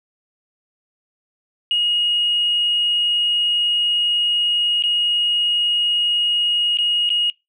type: tone with dropouts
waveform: sine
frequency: 2878 Hz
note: F#7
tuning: 49 cents flat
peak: -14 dBFS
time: 1.71-7.3 s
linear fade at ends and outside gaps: 1 ms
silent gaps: 4.824-4.837 / 6.772-6.786 / 7.092-7.102 s
effects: noise-tail reverb RT60 0.2 s tail -24 dB re dry + tanh soft clip ceiling -10 dBFS